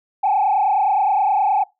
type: tone with frequency modulation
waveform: sine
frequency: 807 Hz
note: G#5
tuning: 50 cents flat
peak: -13 dBFS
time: 0.23-1.64 s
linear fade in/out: 10 ms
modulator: 29.6 Hz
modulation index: 1.9
effects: noise-tail reverb RT60 0.2 s tail -22 dB re dry + tanh soft clip ceiling -10 dBFS